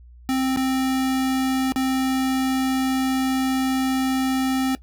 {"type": "tone with dropouts", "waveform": "square", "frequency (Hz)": 262.5, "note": "C4", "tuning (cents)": 6, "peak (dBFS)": -20, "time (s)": [0.29, 4.75], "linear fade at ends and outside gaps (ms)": 0, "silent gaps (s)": [[0.562, 0.572], [1.721, 1.76]], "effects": ["noise-tail reverb RT60 0.1 s tail -18 dB re dry", "added 60 Hz sine -43 dBFS peak until 4.82 s"]}